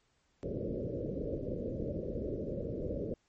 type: low-pass noise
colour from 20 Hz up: white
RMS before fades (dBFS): -37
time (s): 0.43-3.14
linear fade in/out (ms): 0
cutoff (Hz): 580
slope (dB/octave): 96
effects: pink hiss -74 dBFS RMS until 3.28 s + MP3 32 kbps